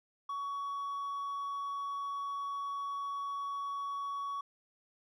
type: tone with hard clipping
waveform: sine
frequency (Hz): 1123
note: C#6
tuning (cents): +22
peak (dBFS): -36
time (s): 0.29-4.41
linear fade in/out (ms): 5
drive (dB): 2
effects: none